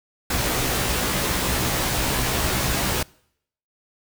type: noise with comb filter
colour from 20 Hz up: pink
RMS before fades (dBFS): -23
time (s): 0.3-3.03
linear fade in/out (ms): 5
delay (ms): 16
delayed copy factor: +0.7
effects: noise-tail reverb RT60 0.7 s tail -25 dB re dry